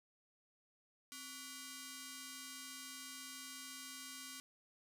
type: ring-modulated tone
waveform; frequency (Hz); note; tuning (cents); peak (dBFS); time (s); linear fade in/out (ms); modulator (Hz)
5% pulse; 866; A5; -28; -33; 1.12-4.4; 0; 603
effects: none